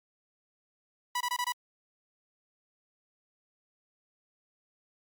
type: tone bursts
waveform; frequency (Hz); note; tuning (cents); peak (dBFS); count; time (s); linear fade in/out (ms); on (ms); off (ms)
sawtooth; 982; B5; -10; -25; 5; 1.15-1.523; 5; 57; 22
effects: Opus 48 kbps